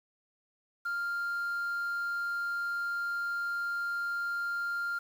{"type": "tone", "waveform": "sine", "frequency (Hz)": 1396.9, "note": "F6", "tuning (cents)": 0, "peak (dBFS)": -28, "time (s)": [0.85, 4.99], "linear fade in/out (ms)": 10, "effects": ["tanh soft clip ceiling -30 dBFS", "9-bit"]}